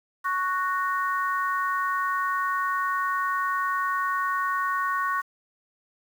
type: harmonic tone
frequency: 370 Hz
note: F#4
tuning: in tune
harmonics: 3 / 4 / 5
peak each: -25 / -30 / -32 dBFS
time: 0.24-5.22 s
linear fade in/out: 20 ms
effects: 8-bit